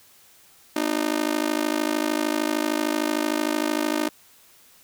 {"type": "tone with amplitude modulation", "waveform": "sawtooth", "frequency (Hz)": 305.3, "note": "D#4", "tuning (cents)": -33, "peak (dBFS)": -14, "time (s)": [0.76, 4.09], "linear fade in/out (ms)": 5, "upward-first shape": "sine", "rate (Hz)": 53.2, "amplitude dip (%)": 100, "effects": ["white hiss -54 dBFS RMS until 4.83 s"]}